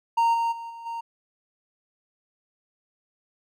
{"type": "tone with level steps", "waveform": "triangle", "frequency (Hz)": 925, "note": "A#5", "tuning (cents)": -14, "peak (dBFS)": [-16, -20, -32, -36, -28], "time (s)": [0.17, 1.01], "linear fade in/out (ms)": 10, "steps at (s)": [0.33, 0.51, 0.69, 0.85], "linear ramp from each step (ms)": 20, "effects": []}